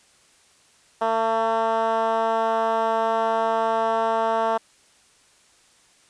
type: tone with band-pass filter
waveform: 10% pulse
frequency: 224.9 Hz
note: A3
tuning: 38 cents sharp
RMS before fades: -22 dBFS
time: 1.01-4.58 s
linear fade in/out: 10 ms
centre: 780 Hz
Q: 1.6
effects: white hiss -57 dBFS RMS until 6.09 s + resampled to 22050 Hz